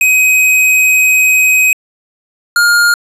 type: tone pair in turn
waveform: square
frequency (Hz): 2522 / 1415.4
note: D#7 / F6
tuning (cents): +23 / +23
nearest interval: minor seventh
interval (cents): 1000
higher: first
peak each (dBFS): -7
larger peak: neither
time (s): 0.01-1.73 / 2.56-2.94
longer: first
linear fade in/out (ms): 2
effects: resampled to 32000 Hz + 8-bit